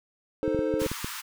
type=chord; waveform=triangle; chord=A diminished; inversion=second; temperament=equal; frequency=311.1 / 440 / 523.3 Hz; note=Eb4 / A4 / C5; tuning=0 / 0 / 0 cents; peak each=-27 dBFS; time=0.43-0.87 s; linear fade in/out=0 ms
type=clicks; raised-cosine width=3 ms; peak=-19 dBFS; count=8; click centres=0.479 / 0.547 / 0.591 / 0.74 / 0.818 / 0.863 / 0.916 / 1.045 s
type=high-pass noise; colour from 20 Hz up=pink; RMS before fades=-37 dBFS; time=0.79-1.22 s; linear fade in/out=20 ms; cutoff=900 Hz; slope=96 dB/octave
effects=none